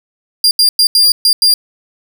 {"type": "tone bursts at uneven times", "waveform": "40% pulse", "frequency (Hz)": 4798, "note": "D8", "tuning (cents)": 36, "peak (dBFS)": -5, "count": 6, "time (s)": [[0.44, 0.51], [0.59, 0.69], [0.79, 0.87], [0.95, 1.12], [1.25, 1.33], [1.42, 1.54]], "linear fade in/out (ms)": 2, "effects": []}